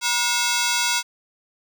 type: ring-modulated tone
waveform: 10% pulse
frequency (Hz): 1200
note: D6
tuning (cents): +37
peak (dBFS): -8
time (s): 0.01-1.03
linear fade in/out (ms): 50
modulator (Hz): 240
effects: none